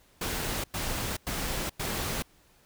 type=noise bursts; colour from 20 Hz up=pink; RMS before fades=-32 dBFS; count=4; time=0.21-2.224 s; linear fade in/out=5 ms; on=430 ms; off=98 ms; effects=pink hiss -62 dBFS RMS until 2.65 s